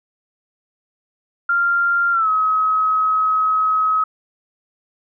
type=tone with pitch glide; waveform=sine; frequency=1391 to 1275.6 Hz; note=F6 to D#6; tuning=-7 to +43 cents; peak=-14 dBFS; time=1.49-4.04 s; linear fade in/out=5 ms; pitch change=-150 cents; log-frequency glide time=2.12-2.29 s; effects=none